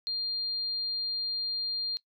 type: tone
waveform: sine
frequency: 4200 Hz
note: C8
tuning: 6 cents sharp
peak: -29 dBFS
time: 0.07-1.97 s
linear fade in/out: 0 ms
effects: noise-tail reverb RT60 0.1 s tail -20 dB re dry